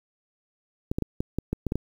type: clicks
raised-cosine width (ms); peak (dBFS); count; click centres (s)
3; -13; 9; 0.915 / 0.985 / 1.023 / 1.205 / 1.386 / 1.53 / 1.667 / 1.721 / 1.756
effects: 8-bit